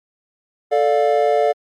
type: chord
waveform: triangle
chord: D minor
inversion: second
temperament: just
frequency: 440.5 / 587.3 / 704.8 Hz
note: A4 / D5 / F5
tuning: +2 / 0 / +16 cents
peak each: -16 dBFS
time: 0.71-1.53 s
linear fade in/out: 20 ms
effects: Opus 48 kbps